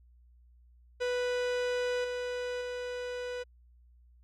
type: tone with level steps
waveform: 45% pulse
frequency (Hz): 493.9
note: B4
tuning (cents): 0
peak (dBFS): -29 / -33 / -35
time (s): 1-3.44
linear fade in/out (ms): 20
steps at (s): 2.04 / 2.61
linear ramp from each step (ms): 5
effects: added 60 Hz sine -57 dBFS peak until 4.23 s + low-pass 5000 Hz 12 dB/octave